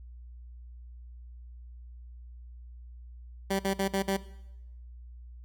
15% pulse tone bursts, 194.4 Hz, G3, 14 cents flat, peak -20 dBFS, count 5, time 3.5-4.17 s, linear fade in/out 10 ms, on 94 ms, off 50 ms, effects noise-tail reverb RT60 0.9 s tail -18 dB re dry + added 60 Hz sine -44 dBFS peak until 5.44 s

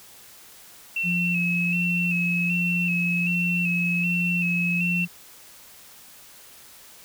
sine tone with vibrato, 2637 Hz, E7, in tune, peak -23 dBFS, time 0.96-5.05 s, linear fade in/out 5 ms, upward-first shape square, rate 1.3 Hz, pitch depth 43 cents each way
sine tone, 174.61 Hz, F3, in tune, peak -24 dBFS, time 1.03-5.08 s, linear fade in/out 50 ms
effects white hiss -48 dBFS RMS until 7.04 s

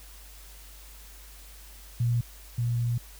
sine tone pair in turn, 119.3 / 119.3 Hz, A#2 / A#2, +41 / +41 cents, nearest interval unison, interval 0 cents, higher neither, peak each -22 / -24 dBFS, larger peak first, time 2-2.21 / 2.58-2.98 s, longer second, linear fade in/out 5 ms, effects added 50 Hz sine -47 dBFS peak until 3.19 s + white hiss -51 dBFS RMS until 3.19 s

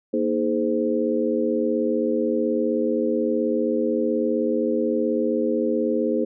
sine tone cluster, 235.1 / 313.9 / 421.2 / 517 Hz, A#3 / D#4 / G#4 / C5, +15 / +15 / +24 / -21 cents, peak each -25 dBFS, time 0.13-6.25 s, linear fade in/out 10 ms, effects none

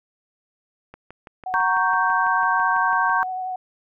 click train, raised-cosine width 0.5 ms, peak -25 dBFS, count 14, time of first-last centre 0.94-3.096 s, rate 6.03 Hz
sine tone with vibrato, 743 Hz, F#5, 7 cents sharp, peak -25 dBFS, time 1.46-3.56 s, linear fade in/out 5 ms, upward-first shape triangle, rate 11 Hz, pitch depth 20 cents each way
sine chord, G diminished, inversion first, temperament equal with one note detuned, 932.3 / 1108.7 / 1561.7 Hz, Bb5 / Db6 / G6, 0 / 0 / -7 cents, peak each -22 dBFS, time 1.54-3.23 s, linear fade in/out 0 ms
effects none

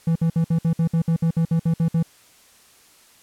triangle tone bursts, 164.81 Hz, E3, in tune, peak -14 dBFS, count 14, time 0.07-2.028 s, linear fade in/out 5 ms, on 86 ms, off 58 ms, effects white hiss -53 dBFS RMS until 3.22 s + low-pass 12000 Hz 12 dB/octave

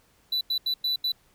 triangle tone bursts at uneven times, 3975 Hz, B7, 10 cents sharp, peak -22 dBFS, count 5, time 0.32-0.41 / 0.5-0.58 / 0.66-0.74 / 0.84-0.96 / 1.04-1.12 s, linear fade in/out 5 ms, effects pink hiss -63 dBFS RMS until 1.34 s

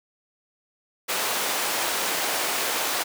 pink high-pass noise, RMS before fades -26 dBFS, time 1.08-3.04 s, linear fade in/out 20 ms, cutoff 530 Hz, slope 12 dB/octave, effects none

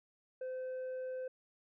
triangle tone with tanh clipping, 514 Hz, C5, 31 cents flat, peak -39 dBFS, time 0.41-1.28 s, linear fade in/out 5 ms, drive 8 dB, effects none

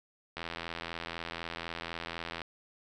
click train, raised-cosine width 0.3 ms, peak -21 dBFS, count 173, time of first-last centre 0.37-2.418 s, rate 84 Hz, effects none

